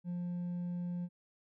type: tone with hard clipping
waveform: sine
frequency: 176 Hz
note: F3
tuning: 14 cents sharp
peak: -36 dBFS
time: 0.04-1.09 s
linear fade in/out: 50 ms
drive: 2 dB
effects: none